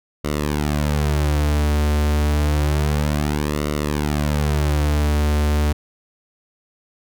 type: tone with flanger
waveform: sawtooth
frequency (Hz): 74.2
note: D2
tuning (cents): +18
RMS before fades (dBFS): -19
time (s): 0.24-5.73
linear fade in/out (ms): 10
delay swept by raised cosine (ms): 1.2 to 6.2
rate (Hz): 0.29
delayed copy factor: -0.8
effects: none